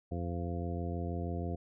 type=harmonic tone; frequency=86.3 Hz; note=F2; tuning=20 cents flat; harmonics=1 / 2 / 3 / 4 / 5 / 6 / 8; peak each=-36 / -40 / -43 / -44 / -46 / -46 / -45 dBFS; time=0.11-1.56 s; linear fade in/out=10 ms; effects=none